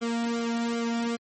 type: tone with flanger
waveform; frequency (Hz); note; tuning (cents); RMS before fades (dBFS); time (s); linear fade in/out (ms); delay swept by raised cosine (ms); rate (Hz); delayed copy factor
sawtooth; 233.1; A#3; 0; -28; 0.01-1.17; 20; 1.1 to 1.94; 2.6; -1
effects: MP3 32 kbps